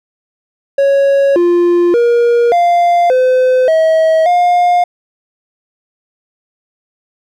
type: tone with pitch steps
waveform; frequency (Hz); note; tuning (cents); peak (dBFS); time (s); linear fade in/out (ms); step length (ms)
triangle; 554 / 348.7 / 474.1 / 696 / 511 / 641 / 709; C#5 / F4 / A#4 / F5 / C5 / E5 / F5; -1 / -3 / +29 / -6 / -41 / -49 / +26; -5; 0.78-4.84; 5; 580
effects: none